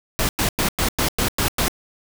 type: noise bursts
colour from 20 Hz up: pink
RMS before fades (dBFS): -20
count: 8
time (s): 0.19-1.682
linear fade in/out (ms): 0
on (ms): 99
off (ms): 100
effects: none